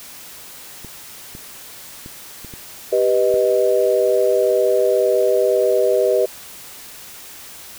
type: clicks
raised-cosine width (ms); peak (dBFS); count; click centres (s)
3; -23; 6; 0.847 / 1.351 / 2.061 / 2.447 / 2.538 / 3.341
type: chord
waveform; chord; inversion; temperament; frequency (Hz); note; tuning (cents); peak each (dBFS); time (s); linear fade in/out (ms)
sine; G augmented; none; equal; 392 / 493.9 / 622.3; G4 / B4 / D#5; 0 / 0 / 0; -18 / -17 / -18; 2.92-6.26; 10
effects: white hiss -38 dBFS RMS until 7.78 s